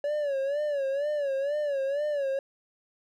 triangle tone with vibrato, 568 Hz, C#5, 42 cents sharp, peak -24 dBFS, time 0.04-2.39 s, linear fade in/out 2 ms, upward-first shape sine, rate 2.1 Hz, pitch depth 99 cents each way, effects none

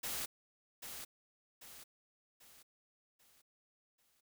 white noise with echo, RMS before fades -40 dBFS, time 0.03-0.26 s, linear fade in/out 10 ms, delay 790 ms, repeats 5, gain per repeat -7 dB, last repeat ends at 4.21 s, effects none

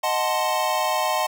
square chord, D# diminished seventh, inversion none, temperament equal, 622.3 / 740 / 880 / 1046.5 Hz, D#5 / F#5 / A5 / C6, 0 / 0 / 0 / 0 cents, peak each -27 dBFS, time 0.03-1.27 s, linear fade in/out 10 ms, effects none

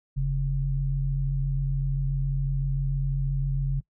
sine tone pair together, 43.22 / 137.2 Hz, F1 / C#3, -17 / -17 cents, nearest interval octave + minor sixth, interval 2000 cents, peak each -27 / -25 dBFS, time 0.16-3.81 s, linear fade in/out 20 ms, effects noise-tail reverb RT60 0.1 s tail -22 dB re dry

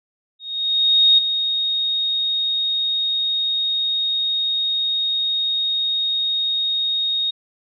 sine tone with ADSR envelope, 3729 Hz, A#7, in tune, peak -9 dBFS, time 0.39-7.31 s, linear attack 790 ms, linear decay 11 ms, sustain -9 dB, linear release 12 ms, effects none

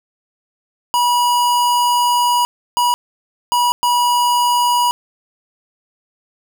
square tone bursts at uneven times, 970 Hz, B5, 31 cents flat, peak -13 dBFS, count 4, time 0.94-2.45 / 2.77-2.94 / 3.52-3.72 / 3.83-4.91 s, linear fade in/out 0 ms, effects none

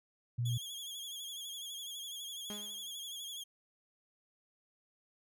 sine tone, 120 Hz, B2, 49 cents flat, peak -31 dBFS, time 0.38-0.58 s, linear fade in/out 10 ms
sawtooth tone with vibrato, 3315 Hz, G#7, 4 cents flat, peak -39 dBFS, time 0.45-3.44 s, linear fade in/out 10 ms, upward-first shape sine, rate 12 Hz, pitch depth 64 cents each way
sawtooth tone with exponential decay, 207.8 Hz, G#3, 1 cent sharp, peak -37 dBFS, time 2.5-2.93 s, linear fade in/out 0 ms, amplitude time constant 92 ms
effects none

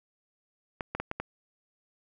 clicks, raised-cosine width 0.5 ms, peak -17 dBFS, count 5, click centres 0.808 / 0.95 / 1 / 1.114 / 1.2 s, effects none

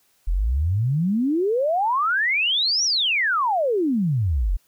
sine exponential two-way sweep, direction up then down, 38.89 to 5920 to 38.89 Hz, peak -18 dBFS, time 0.27-4.57 s, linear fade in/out 10 ms, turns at 2.84 s, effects white hiss -63 dBFS RMS until 4.67 s

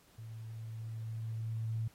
sine tone with level ramp, 112.1 Hz, A2, 33 cents sharp, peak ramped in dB -44 to -32 dBFS, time 0.18-1.88 s, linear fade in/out 5 ms, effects pink hiss -65 dBFS RMS until 1.94 s + AAC 48 kbps

